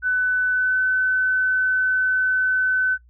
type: tone with pitch glide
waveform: sine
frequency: 1500 to 1513.9 Hz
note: F#6 to F#6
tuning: +23 to +39 cents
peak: -17 dBFS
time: 0.02-2.98 s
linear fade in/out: 50 ms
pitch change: +16 cents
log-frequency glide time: 0.49-0.79 s
effects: noise-tail reverb RT60 0.1 s tail -19 dB re dry + added 60 Hz sine -49 dBFS peak until 3.09 s

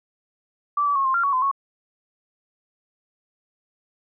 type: tone with pitch steps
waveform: sine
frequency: 1163 / 1150 / 1091 / 1056 / 1383 / 1120 / 1025 / 1104 Hz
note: D6 / D6 / C#6 / C6 / F6 / C#6 / C6 / C#6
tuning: -17 / -37 / -28 / +16 / -17 / +18 / -36 / -7 cents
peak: -18 dBFS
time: 0.77-1.514 s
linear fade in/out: 5 ms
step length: 93 ms
effects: none

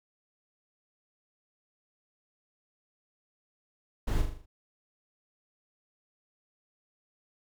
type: noise with echo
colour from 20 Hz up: brown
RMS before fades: -29 dBFS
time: 4.07-4.22 s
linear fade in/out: 10 ms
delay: 40 ms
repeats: 6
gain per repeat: -5 dB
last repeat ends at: 4.46 s
effects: none

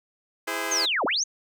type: chord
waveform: 10% pulse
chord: E augmented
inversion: none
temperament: just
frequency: 329.6 / 412 / 515 Hz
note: E4 / G#4 / B#4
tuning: 0 / -14 / -28 cents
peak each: -24 dBFS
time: 0.47-0.86 s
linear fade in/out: 10 ms
type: linear two-way sweep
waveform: sine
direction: down then up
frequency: 6645 to 218.8 to 6645 Hz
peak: -22 dBFS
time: 0.71-1.24 s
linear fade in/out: 10 ms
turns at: 1.05 s
effects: none

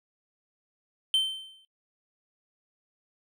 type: tone with exponential decay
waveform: triangle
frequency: 3100 Hz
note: G7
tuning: 20 cents flat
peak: -17 dBFS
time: 1.14-1.65 s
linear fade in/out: 1 ms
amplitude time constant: 110 ms
effects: noise-tail reverb RT60 0.1 s tail -22 dB re dry

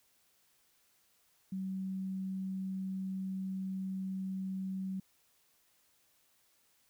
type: tone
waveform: sine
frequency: 190 Hz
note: F#3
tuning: 46 cents sharp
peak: -35 dBFS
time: 1.52-5 s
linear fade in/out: 5 ms
effects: white hiss -71 dBFS RMS until 6.89 s

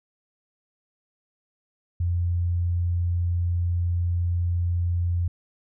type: tone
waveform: sine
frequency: 87.1 Hz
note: F2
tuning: 4 cents flat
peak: -21 dBFS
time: 2-5.28 s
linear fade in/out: 5 ms
effects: none

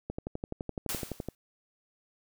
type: click train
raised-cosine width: 2 ms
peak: -21 dBFS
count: 15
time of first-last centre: 0.1-1.286 s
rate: 11.8 Hz
type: noise with exponential decay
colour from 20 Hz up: white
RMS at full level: -32 dBFS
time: 0.89-1.35 s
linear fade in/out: 1 ms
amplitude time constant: 99 ms
effects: none

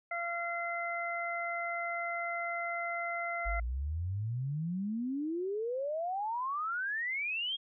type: harmonic tone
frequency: 686 Hz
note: F5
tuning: 31 cents flat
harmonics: 1 / 2 / 3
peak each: -37 / -39 / -37 dBFS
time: 0.11-3.6 s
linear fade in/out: 5 ms
type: exponential sweep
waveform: sine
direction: up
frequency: 48.12 to 3300 Hz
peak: -32 dBFS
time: 3.45-7.57 s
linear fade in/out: 20 ms
effects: none

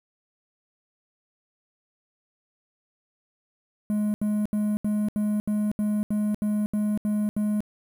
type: tone bursts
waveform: triangle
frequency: 210 Hz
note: G#3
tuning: 19 cents sharp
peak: -20 dBFS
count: 12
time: 3.9-7.605 s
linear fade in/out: 0 ms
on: 240 ms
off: 75 ms
effects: 8-bit

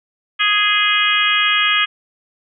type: harmonic tone with a mistuned harmonic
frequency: 415.8 Hz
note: G#4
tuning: 2 cents sharp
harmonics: 3 / 4 / 5 / 6 / 7 / 8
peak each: -20 / -20 / -20 / -20 / -20 / -20 dBFS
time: 0.39-1.86 s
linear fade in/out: 20 ms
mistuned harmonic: 8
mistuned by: -33 cents
effects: none

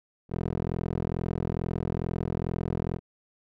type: tone with band-pass filter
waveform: 15% pulse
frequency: 42.29 Hz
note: E1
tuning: 45 cents sharp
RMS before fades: -30 dBFS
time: 0.29-3 s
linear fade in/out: 50 ms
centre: 270 Hz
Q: 0.84
effects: none

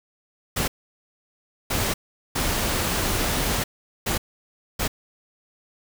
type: noise bursts at uneven times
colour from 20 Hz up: pink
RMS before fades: -24 dBFS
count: 5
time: 0.56-0.68 / 1.7-1.94 / 2.35-3.64 / 4.06-4.18 / 4.79-4.88 s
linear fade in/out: 10 ms
effects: none

